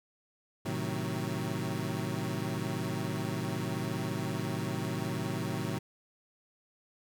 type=chord; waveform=25% pulse; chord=A diminished seventh; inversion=none; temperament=equal with one note detuned; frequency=110 / 130.81 / 156.19 / 185 Hz; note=A2 / C3 / Eb3 / Gb3; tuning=0 / 0 / +7 / 0 cents; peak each=-34 dBFS; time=0.65-5.79 s; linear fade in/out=10 ms; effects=none